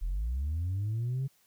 sine linear sweep, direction up, 37.47 to 137.9 Hz, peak -27 dBFS, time 0.01-1.28 s, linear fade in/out 20 ms, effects tanh soft clip ceiling -27 dBFS + white hiss -67 dBFS RMS until 1.46 s

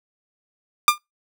sawtooth tone with exponential decay, 1199 Hz, D6, 36 cents sharp, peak -3 dBFS, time 0.88-0.98 s, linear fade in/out 1 ms, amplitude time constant 20 ms, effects noise-tail reverb RT60 0.2 s tail -25 dB re dry

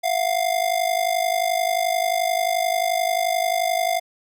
square ring-modulated tone, 700 Hz, F5, 4 cents sharp, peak -17 dBFS, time 0.03-4 s, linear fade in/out 20 ms, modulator 25.7 Hz, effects none

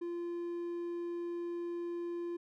triangle tone, 345.1 Hz, F4, 21 cents flat, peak -34 dBFS, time 0.01-2.37 s, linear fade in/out 10 ms, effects none

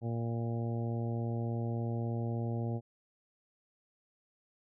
harmonic tone with a mistuned harmonic, 116.54 Hz, A#2, in tune, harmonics 1 / 2 / 3 / 4 / 5 / 6 / 7, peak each -33 / -39 / -43 / -45 / -47 / -49 / -50 dBFS, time 0.01-2.81 s, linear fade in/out 50 ms, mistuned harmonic 7, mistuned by -17 cents, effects none

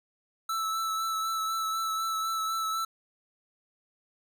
square tone with vibrato, 1316 Hz, E6, 3 cents flat, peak -29 dBFS, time 0.49-2.85 s, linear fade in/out 5 ms, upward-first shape triangle, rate 4 Hz, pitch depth 22 cents each way, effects none

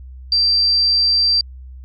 sine tone, 4699 Hz, D8, in tune, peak -12 dBFS, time 0.32-1.41 s, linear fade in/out 2 ms, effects added 64 Hz sine -33 dBFS peak until 1.84 s

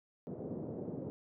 white band-pass noise, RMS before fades -42 dBFS, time 0.27-1.1 s, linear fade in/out 0 ms, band 110 to 470 Hz, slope 24 dB/octave, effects none

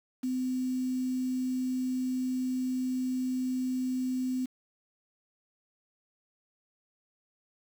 sine tone with quantisation, 255.6 Hz, C4, 40 cents flat, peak -28 dBFS, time 0.23-4.46 s, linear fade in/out 10 ms, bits 8, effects none

